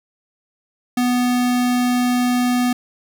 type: tone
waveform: square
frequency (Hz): 246.9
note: B3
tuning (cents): 0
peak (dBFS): -16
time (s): 0.97-2.73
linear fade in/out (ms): 5
effects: none